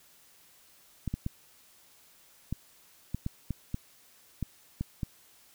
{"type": "clicks", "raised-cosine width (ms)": 5, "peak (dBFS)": -19, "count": 11, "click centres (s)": [1.077, 1.14, 1.264, 2.526, 3.146, 3.264, 3.507, 3.744, 4.427, 4.81, 5.032], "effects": ["white hiss -60 dBFS RMS until 5.54 s"]}